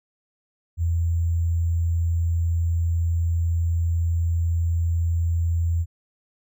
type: tone with sample-and-hold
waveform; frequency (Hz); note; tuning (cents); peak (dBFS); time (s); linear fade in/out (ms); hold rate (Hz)
sine; 84; E2; +33; -19; 0.77-5.86; 50; 7350
effects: none